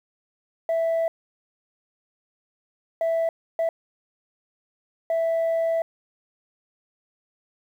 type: tone bursts at uneven times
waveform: sine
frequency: 659.3 Hz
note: E5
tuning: in tune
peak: -18 dBFS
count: 4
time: 0.69-1.08 / 3.01-3.29 / 3.59-3.69 / 5.1-5.82 s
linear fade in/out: 2 ms
effects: tanh soft clip ceiling -19 dBFS + 9-bit